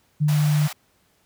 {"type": "tone", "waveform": "sine", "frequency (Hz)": 150, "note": "D3", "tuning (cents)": 37, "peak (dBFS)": -16, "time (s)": [0.2, 0.68], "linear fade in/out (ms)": 20}
{"type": "high-pass noise", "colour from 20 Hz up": "pink", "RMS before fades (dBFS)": -34, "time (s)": [0.28, 0.73], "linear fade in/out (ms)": 5, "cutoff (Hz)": 580, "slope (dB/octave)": 96}
{"effects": ["pink hiss -63 dBFS RMS until 1.25 s", "high-pass 60 Hz 12 dB/octave"]}